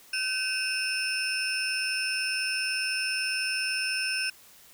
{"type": "tone cluster", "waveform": "sine", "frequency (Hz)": [1528, 2538, 2752, 5310, 9530], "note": ["G6", "D#7", "F7", "E8", "D9"], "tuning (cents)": [-45, 34, -26, 12, 24], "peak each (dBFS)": [-33, -32, -35, -31, -39], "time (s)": [0.13, 4.3], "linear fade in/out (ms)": 5, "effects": ["white hiss -54 dBFS RMS until 4.73 s"]}